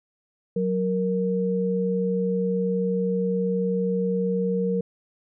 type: tone pair together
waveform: sine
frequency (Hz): 185 / 466.2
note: F#3 / A#4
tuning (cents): 0 / 0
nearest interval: octave + major third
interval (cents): 1600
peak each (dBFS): -24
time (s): 0.56-4.81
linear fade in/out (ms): 5
effects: none